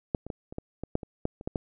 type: clicks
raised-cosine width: 2 ms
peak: -12 / -26 / -20 / -27 / -20 / -21 / -12 / -25 / -14 / -28 / -17 / -15 dBFS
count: 12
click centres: 0.148 / 0.266 / 0.302 / 0.525 / 0.584 / 0.836 / 0.954 / 1.032 / 1.254 / 1.411 / 1.475 / 1.558 s
effects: none